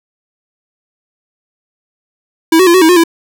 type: tone with pitch steps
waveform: square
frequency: 325.3 / 374 / 342.1 / 373.6 / 320.5 / 359.1 / 332.6 Hz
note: E4 / F#4 / F4 / F#4 / E4 / F4 / E4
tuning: -23 / +19 / -36 / +17 / -49 / +48 / +16 cents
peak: -5 dBFS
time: 2.52-3.038 s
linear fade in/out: 5 ms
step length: 74 ms
effects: none